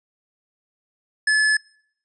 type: tone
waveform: square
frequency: 1722 Hz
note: A6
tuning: 38 cents flat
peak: -16 dBFS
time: 1.27-1.57 s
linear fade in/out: 5 ms
effects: noise-tail reverb RT60 0.7 s tail -26 dB re dry + resampled to 22050 Hz